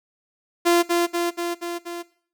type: tone with echo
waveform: sawtooth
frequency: 344.8 Hz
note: F4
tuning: 22 cents flat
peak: -11 dBFS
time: 0.65-0.83 s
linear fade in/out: 20 ms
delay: 240 ms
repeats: 5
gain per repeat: -3 dB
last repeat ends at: 2.03 s
effects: noise-tail reverb RT60 0.5 s tail -18 dB re dry